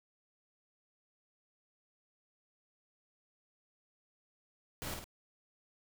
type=noise with echo; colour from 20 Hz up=pink; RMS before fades=-41 dBFS; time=4.82-4.94 s; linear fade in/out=0 ms; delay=51 ms; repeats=2; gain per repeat=-4 dB; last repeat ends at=5.042 s; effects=none